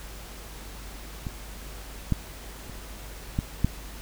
clicks, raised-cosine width 5 ms, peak -20 / -10 / -26 / -12 / -8 dBFS, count 5, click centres 1.268 / 2.123 / 2.697 / 3.389 / 3.646 s, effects added 50 Hz sine -41 dBFS peak until 4.01 s + pink hiss -44 dBFS RMS until 4.01 s

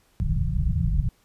pink low-pass noise, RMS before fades -23 dBFS, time 0.2-1.09 s, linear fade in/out 0 ms, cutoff 180 Hz, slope 96 dB/octave, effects pink hiss -63 dBFS RMS until 1.24 s + resampled to 32000 Hz

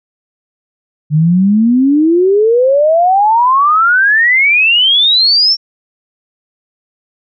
sine exponential sweep, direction up, 146.83 to 5530 Hz, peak -6 dBFS, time 1.1-5.57 s, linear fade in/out 50 ms, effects none

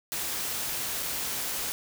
white noise with dropouts, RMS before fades -32 dBFS, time 0.12-1.72 s, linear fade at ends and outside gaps 0 ms, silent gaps 1.026-1.029 s, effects none

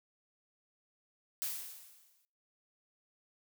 blue noise with exponential decay, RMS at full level -35 dBFS, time 1.42-2.25 s, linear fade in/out 0 ms, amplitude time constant 180 ms, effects noise-tail reverb RT60 0.6 s tail -25 dB re dry

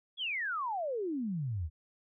sine exponential sweep, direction down, 3459 to 71.9 Hz, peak -32 dBFS, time 0.17-1.7 s, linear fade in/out 50 ms, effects none

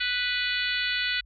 harmonic tone with a mistuned harmonic, 493.9 Hz, B4, in tune, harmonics 3 / 4 / 5 / 6 / 7 / 8 / 9, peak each -30 / -31 / -32 / -33 / -33 / -34 / -35 dBFS, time 0-1.21 s, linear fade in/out 10 ms, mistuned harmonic 9, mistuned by -18 cents, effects added 50 Hz sine -50 dBFS peak until 1.25 s + MP3 64 kbps

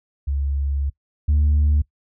sine tone pair in turn, 69.8 / 74.11 Hz, C#2 / D2, +13 / +16 cents, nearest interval minor second, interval 103 cents, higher second, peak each -19 / -12 dBFS, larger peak second, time 0.27-0.9 / 1.28-1.82 s, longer first, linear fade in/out 10 ms, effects noise-tail reverb RT60 0.1 s tail -22 dB re dry + tanh soft clip ceiling -12 dBFS

